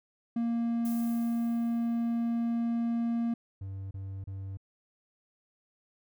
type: tone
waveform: triangle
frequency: 233.1 Hz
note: A#3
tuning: in tune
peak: -25 dBFS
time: 0.36-3.34 s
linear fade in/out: 5 ms
type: noise with exponential decay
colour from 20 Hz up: violet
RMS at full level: -43 dBFS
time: 0.85-2.6 s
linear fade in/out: 1 ms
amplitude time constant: 380 ms
type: tone bursts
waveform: triangle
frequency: 96.8 Hz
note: G2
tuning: 21 cents flat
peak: -34 dBFS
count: 3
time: 3.61-4.572 s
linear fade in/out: 5 ms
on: 300 ms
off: 31 ms
effects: none